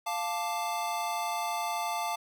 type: chord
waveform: square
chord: D minor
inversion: first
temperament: equal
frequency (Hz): 698.5 / 880 / 1174.7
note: F5 / A5 / D6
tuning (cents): 0 / 0 / 0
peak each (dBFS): -35 / -34 / -38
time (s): 0.06-2.16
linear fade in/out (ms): 10
effects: none